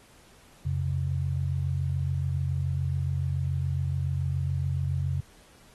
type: tone pair together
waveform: sine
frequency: 88.3 / 135.37 Hz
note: F2 / C#3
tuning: +20 / -41 cents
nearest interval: perfect fifth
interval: 739 cents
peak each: -28 dBFS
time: 0.65-5.21 s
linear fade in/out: 10 ms
effects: pink hiss -57 dBFS RMS until 5.74 s + AAC 32 kbps